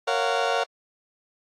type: chord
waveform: 30% pulse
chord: Gb major seventh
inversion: first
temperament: just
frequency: 462.5 / 555 / 693.7 / 740 Hz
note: Bb4 / Db5 / F5 / Gb5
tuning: -14 / +2 / -12 / 0 cents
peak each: -25 dBFS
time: 0.07-0.64 s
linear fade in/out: 10 ms
effects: low-pass 5000 Hz 12 dB/octave + AAC 64 kbps